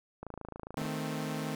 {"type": "click train", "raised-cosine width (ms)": 1, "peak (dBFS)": -27, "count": 18, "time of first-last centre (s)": [0.23, 0.853], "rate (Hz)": 27.3}
{"type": "chord", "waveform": "sawtooth", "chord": "A diminished", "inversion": "second", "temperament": "equal", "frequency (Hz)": [155.56, 220, 261.6], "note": ["Eb3", "A3", "C4"], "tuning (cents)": [0, 0, 0], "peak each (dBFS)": [-33, -35, -35], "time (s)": [0.77, 1.55], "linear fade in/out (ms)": 2}
{"effects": []}